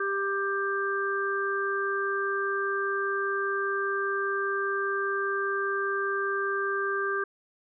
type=harmonic tone; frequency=395 Hz; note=G4; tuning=13 cents sharp; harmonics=1 / 3 / 4; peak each=-30 / -31 / -30 dBFS; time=0-7.24 s; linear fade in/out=5 ms; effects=none